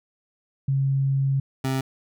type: tone pair in turn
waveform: sine / 25% pulse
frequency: 136.3 / 132.57 Hz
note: C#3 / C3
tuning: -29 / +23 cents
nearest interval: unison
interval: 48 cents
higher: first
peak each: -19 dBFS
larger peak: neither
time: 0.68-1.4 / 1.64-1.81 s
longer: first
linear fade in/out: 5 ms
effects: none